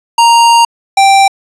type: tone pair in turn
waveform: square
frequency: 932.3 / 784 Hz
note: A#5 / G5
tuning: 0 / 0 cents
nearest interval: minor third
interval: 300 cents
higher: first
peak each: -4 dBFS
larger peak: neither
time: 0.18-0.65 / 0.97-1.28 s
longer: first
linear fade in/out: 5 ms
effects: resampled to 22050 Hz + 7-bit